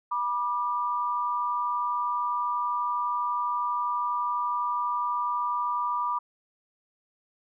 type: tone pair together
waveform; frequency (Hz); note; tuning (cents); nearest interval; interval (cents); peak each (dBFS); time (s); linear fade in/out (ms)
sine; 975.8 / 1188; B5 / D6; -21 / +20; minor third; 341; -28; 0.11-6.19; 10
effects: none